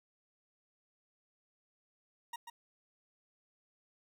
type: tone with echo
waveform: 40% pulse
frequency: 940 Hz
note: A#5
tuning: 14 cents sharp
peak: -39 dBFS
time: 2.33-2.36 s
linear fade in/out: 5 ms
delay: 140 ms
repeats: 1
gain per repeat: -6 dB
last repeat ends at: 2.5 s
effects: none